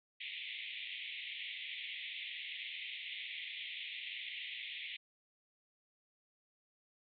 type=band-pass noise; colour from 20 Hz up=pink; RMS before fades=-45 dBFS; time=0.2-4.97 s; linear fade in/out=10 ms; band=2000 to 3700 Hz; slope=96 dB/octave; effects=none